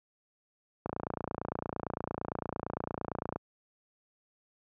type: click train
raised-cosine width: 1 ms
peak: -19 dBFS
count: 73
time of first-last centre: 0.86-3.36 s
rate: 28.8 Hz
effects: high-pass 80 Hz 12 dB/octave